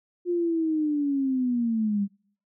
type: linear sweep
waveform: sine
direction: down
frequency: 355.8 to 196 Hz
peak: -22 dBFS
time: 0.25-2.08 s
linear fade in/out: 50 ms
effects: noise-tail reverb RT60 0.6 s tail -26 dB re dry